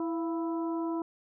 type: harmonic tone with a mistuned harmonic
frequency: 329.6 Hz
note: E4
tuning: in tune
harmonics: 1 / 2 / 3 / 4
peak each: -30 / -41 / -39 / -48 dBFS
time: 0-1.02 s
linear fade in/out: 2 ms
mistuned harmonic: 2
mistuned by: +59 cents
effects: none